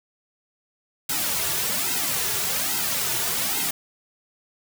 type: noise with flanger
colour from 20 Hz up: white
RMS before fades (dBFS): -25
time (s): 1.09-3.71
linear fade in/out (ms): 5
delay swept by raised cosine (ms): 1.7 to 3.9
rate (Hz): 1.2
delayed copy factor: -0.95
effects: none